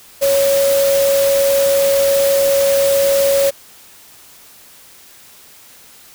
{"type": "tone in noise", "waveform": "sine", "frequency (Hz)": 554.4, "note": "C#5", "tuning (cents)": 0, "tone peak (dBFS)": -11, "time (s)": [0.21, 3.51], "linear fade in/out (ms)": 20, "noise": "white", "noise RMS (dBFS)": -22, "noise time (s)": [0.21, 3.51], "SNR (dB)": 8, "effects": ["white hiss -43 dBFS RMS until 6.14 s"]}